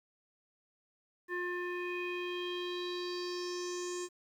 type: tone with low-pass filter sweep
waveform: square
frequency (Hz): 355.8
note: F4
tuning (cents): +32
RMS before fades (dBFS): -38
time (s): 1.28-4.09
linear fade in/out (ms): 50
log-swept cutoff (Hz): 1700 to 7500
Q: 5.1
effects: 11-bit